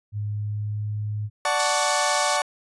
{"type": "tone with pitch glide", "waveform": "sine", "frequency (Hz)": [104.3, 105.39], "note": ["G#2", "G#2"], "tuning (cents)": [8, 26], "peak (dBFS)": -25, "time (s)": [0.12, 1.3], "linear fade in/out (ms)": 50, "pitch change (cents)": 18, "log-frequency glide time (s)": [0.25, 0.9]}
{"type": "chord", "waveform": "30% pulse", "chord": "D major seventh", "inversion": "none", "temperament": "equal with one note detuned", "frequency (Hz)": [587.3, 740, 880, 1119], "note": ["D5", "F#5", "A5", "C#6"], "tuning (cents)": [0, 0, 0, 16], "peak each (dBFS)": -24, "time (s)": [1.45, 2.42], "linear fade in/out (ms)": 2}
{"type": "band-pass noise", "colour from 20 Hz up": "white", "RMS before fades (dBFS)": -30, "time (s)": [1.59, 2.37], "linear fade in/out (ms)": 5, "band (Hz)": [3400, 8400], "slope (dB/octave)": 48}
{"effects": ["resampled to 24000 Hz"]}